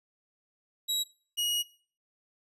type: tone pair in turn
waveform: sawtooth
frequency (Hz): 3862 / 2893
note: B7 / F#7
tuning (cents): -39 / -40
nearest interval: perfect fourth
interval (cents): 501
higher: first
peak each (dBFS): -24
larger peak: neither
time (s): 0.88-1.04 / 1.37-1.63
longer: second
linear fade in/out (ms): 20
effects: noise-tail reverb RT60 0.4 s tail -17 dB re dry + resampled to 32000 Hz